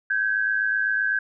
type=tone pair together; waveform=sine; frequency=1552.2 / 1660 Hz; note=G6 / G#6; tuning=-18 / -1 cents; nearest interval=minor second; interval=117 cents; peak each=-22 / -25 dBFS; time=0.1-1.19 s; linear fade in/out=5 ms; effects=none